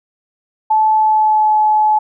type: tone with pitch glide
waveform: sine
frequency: 868 to 856 Hz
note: A5 to A5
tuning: -24 to -48 cents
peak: -9 dBFS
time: 0.7-1.99 s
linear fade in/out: 10 ms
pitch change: -24 cents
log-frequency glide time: 0.93-1.57 s
effects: none

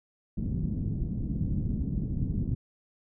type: low-pass noise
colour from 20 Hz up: white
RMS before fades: -30 dBFS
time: 0.37-2.55 s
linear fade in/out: 5 ms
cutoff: 210 Hz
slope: 24 dB/octave
effects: none

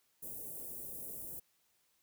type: band-stop noise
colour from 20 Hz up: white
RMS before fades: -45 dBFS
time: 0.22-1.4 s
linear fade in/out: 10 ms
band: 570 to 9800 Hz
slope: 24 dB/octave
effects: white hiss -75 dBFS RMS until 2.02 s

